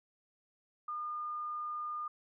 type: tone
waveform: sine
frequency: 1214 Hz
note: D#6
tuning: 43 cents flat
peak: -36 dBFS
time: 0.88-2.08 s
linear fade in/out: 5 ms
effects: none